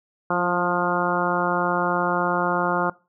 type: harmonic tone with a mistuned harmonic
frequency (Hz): 176.8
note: F3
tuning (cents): +22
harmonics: 1 / 2 / 3 / 4 / 5 / 6 / 7 / 8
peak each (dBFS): -28 / -28 / -28 / -28 / -28 / -28 / -28 / -28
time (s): 0.3-2.9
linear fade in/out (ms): 5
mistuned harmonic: 2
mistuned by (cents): -21
effects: noise-tail reverb RT60 0.3 s tail -21 dB re dry